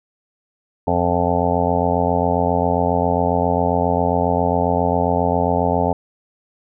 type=harmonic tone; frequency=87.4 Hz; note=F2; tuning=2 cents sharp; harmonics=1 / 2 / 3 / 5 / 6 / 7 / 8 / 9 / 10; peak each=-24 / -24 / -24 / -24 / -24 / -24 / -24 / -24 / -24 dBFS; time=0.87-5.93 s; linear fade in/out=5 ms; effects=none